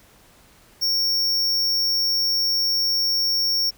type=tone; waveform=square; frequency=5500 Hz; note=F8; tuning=27 cents flat; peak=-19 dBFS; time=0.81-3.71 s; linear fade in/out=20 ms; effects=pink hiss -53 dBFS RMS until 3.77 s